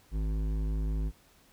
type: tone with hard clipping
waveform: sine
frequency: 52.6 Hz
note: G#1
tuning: 23 cents sharp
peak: -30 dBFS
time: 0.11-1.12 s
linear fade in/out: 50 ms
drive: 12 dB
effects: pink hiss -62 dBFS RMS until 1.52 s